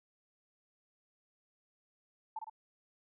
sine tone with echo, 880 Hz, A5, in tune, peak -36 dBFS, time 2.36-2.39 s, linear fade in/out 5 ms, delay 54 ms, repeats 2, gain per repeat -4 dB, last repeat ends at 2.498 s, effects none

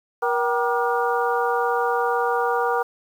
harmonic tone with a mistuned harmonic, 238 Hz, A#3, 36 cents sharp, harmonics 2 / 3 / 4 / 5 / 6, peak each -23 / -25 / -26 / -27 / -28 dBFS, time 0.22-2.83 s, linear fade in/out 10 ms, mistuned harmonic 3, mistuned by +130 cents, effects 8-bit

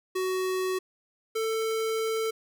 square tone pair in turn, 373.1 / 444.5 Hz, F#4 / A4, +14 / +18 cents, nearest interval minor third, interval 304 cents, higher second, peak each -27 dBFS, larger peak neither, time 0.15-0.79 / 1.35-2.31 s, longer second, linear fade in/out 10 ms, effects none

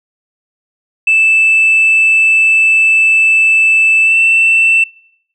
sine tone with pitch glide, 2637 to 2671 Hz, E7 to E7, 0 to +22 cents, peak -5 dBFS, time 1.07-4.84 s, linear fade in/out 5 ms, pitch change +22 cents, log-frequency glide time 4.03-4.16 s, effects noise-tail reverb RT60 0.8 s tail -26 dB re dry + tanh soft clip ceiling -3 dBFS

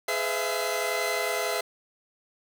sawtooth tone cluster, 419.2 / 505 / 652 / 683 / 2048 Hz, G#4 / B4 / E5 / F5 / C7, +16 / +39 / -19 / -39 / -38 cents, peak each -29 dBFS, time 0.08-1.61 s, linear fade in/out 5 ms, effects none

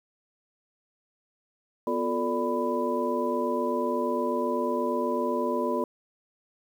sine tone cluster, 248.2 / 355.1 / 443.3 / 586 / 995 Hz, B3 / F4 / A4 / D5 / B5, +9 / +29 / +13 / -4 / +13 cents, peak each -31 dBFS, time 1.87-5.84 s, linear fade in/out 2 ms, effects 9-bit

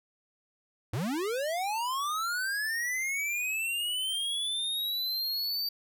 square linear sweep, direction up, 92.5 to 4641 Hz, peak -30 dBFS, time 0.93-5.69 s, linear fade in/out 5 ms, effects none

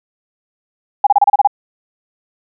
sine tone bursts, 812 Hz, G#5, 39 cents flat, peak -5 dBFS, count 8, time 1.04-1.474 s, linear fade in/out 5 ms, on 28 ms, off 30 ms, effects none

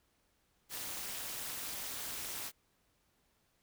white noise with amplitude modulation, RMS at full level -38 dBFS, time 0.69-2.52 s, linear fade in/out 50 ms, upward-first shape sine, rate 225 Hz, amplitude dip 85%, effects pink hiss -75 dBFS RMS until 3.62 s

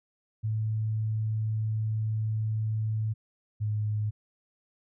sine tone pair in turn, 109.2 / 106.21 Hz, A2 / G#2, -13 / +39 cents, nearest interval unison, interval 48 cents, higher first, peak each -26 / -26 dBFS, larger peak neither, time 0.43-3.14 / 3.6-4.11 s, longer first, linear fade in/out 20 ms, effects none

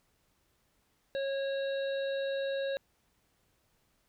harmonic tone with a mistuned harmonic, 547 Hz, C#5, 23 cents flat, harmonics 1 / 3 / 5 / 7 / 8, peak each -31 / -42 / -51 / -45 / -58 dBFS, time 1.15-2.77 s, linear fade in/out 0 ms, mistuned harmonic 8, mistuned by -60 cents, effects pink hiss -73 dBFS RMS until 4.08 s

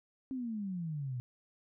sine exponential sweep, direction down, 270 to 120.2 Hz, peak -35 dBFS, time 0.31-1.2 s, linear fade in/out 0 ms, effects none

